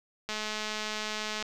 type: click train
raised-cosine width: 0.2 ms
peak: -17 dBFS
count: 244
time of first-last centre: 0.29-1.426 s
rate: 214 Hz
effects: 9-bit